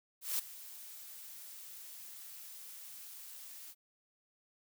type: noise with ADSR envelope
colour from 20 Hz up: blue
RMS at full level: -33 dBFS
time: 0.21-3.75 s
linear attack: 180 ms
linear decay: 8 ms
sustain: -17 dB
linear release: 50 ms
effects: none